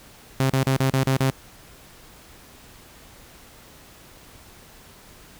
sawtooth tone bursts, 133.2 Hz, C3, 31 cents sharp, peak -14 dBFS, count 7, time 0.4-1.304 s, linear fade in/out 2 ms, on 100 ms, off 34 ms, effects pink hiss -48 dBFS RMS until 5.39 s

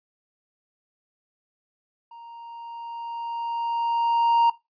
triangle tone with level ramp, 932.3 Hz, A#5, in tune, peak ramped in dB -40 to -13 dBFS, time 2.11-4.5 s, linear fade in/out 5 ms, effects noise-tail reverb RT60 0.2 s tail -18 dB re dry + resampled to 11025 Hz

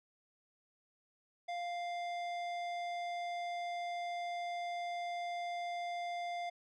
square tone, 698.5 Hz, F5, in tune, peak -38 dBFS, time 1.48-6.5 s, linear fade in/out 10 ms, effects low-pass 4000 Hz 12 dB/octave

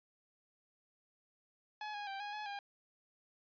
sawtooth tone with pitch steps, 847 / 825 / 784 / 825 / 846 / 807 Hz, G#5 / G#5 / G5 / G#5 / G#5 / G#5, +34 / -12 / 0 / -12 / +32 / -50 cents, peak -37 dBFS, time 1.81-2.59 s, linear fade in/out 2 ms, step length 130 ms, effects resampled to 11025 Hz

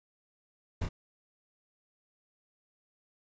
brown noise with echo, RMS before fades -32 dBFS, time 0.81-0.86 s, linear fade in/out 10 ms, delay 30 ms, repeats 1, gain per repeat -4 dB, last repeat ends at 0.89 s, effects resampled to 16000 Hz

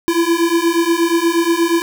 square beating tone pair, 332.3 / 340.7 Hz, E4 / F4, +14 / -43 cents, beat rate 8.4 Hz, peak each -17 / -16 dBFS, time 0.08-1.82 s, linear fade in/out 0 ms, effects none

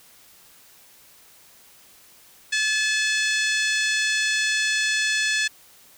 harmonic tone, 862 Hz, A5, 36 cents flat, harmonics 2 / 3 / 4 / 5 / 6 / 7 / 8 / 9 / 10, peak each -23 / -27 / -29 / -31 / -33 / -34 / -35 / -36 / -37 dBFS, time 2.52-5.48 s, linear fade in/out 10 ms, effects white hiss -52 dBFS RMS until 5.97 s

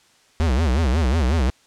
square tone with vibrato, 71.7 Hz, D2, 41 cents flat, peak -17 dBFS, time 0.4-1.5 s, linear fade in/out 0 ms, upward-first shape sine, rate 5.5 Hz, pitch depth 280 cents each way, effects white hiss -56 dBFS RMS until 1.66 s + low-pass 7000 Hz 12 dB/octave

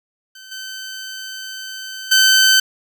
15% pulse tone with level steps, 1536 Hz, G6, 36 cents flat, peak -31 / -22 / -3 dBFS, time 0.35-2.6 s, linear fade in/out 5 ms, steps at 0.51 / 2.11 s, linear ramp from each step 10 ms, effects none

